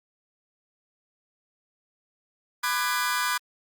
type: chord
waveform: sawtooth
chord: G# half-diminished seventh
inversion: first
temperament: just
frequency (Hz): 996.7 / 1196.1 / 1495.1 / 1661.2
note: B5 / D6 / F#6 / G#6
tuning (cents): +16 / +31 / +18 / 0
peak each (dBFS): -25 / -26 / -26 / -28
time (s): 2.63-3.38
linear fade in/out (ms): 10
effects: Opus 48 kbps